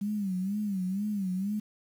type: tone with vibrato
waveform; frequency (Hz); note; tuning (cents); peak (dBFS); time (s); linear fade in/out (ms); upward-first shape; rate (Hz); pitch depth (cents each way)
sine; 196.7; G3; +6; -28; 0.01-1.6; 10; sine; 2.1; 130
effects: 9-bit